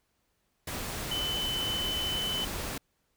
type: tone in noise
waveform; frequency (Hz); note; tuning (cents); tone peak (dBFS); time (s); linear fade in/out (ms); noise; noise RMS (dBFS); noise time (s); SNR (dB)
sine; 3028; F#7; +39; -30; 1.11-2.45; 5; pink; -36; 0.67-2.78; +3
effects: pink hiss -75 dBFS RMS until 3.16 s